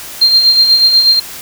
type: tone with tremolo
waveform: sine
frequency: 4186 Hz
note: C8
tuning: in tune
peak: -3 dBFS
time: 0.21-1.2 s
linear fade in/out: 10 ms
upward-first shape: sine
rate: 8.2 Hz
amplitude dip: 50%
effects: white hiss -28 dBFS RMS until 1.41 s